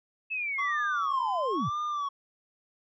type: linear sweep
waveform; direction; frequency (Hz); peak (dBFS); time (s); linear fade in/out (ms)
sine; down; 2637 to 82.41; -29; 0.3-1.7; 20
type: tone with vibrato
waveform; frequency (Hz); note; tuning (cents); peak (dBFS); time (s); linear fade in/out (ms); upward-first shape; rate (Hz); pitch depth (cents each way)
triangle; 1108.7; C#6; 0; -27; 0.58-2.09; 10; sine; 1; 150
effects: resampled to 16000 Hz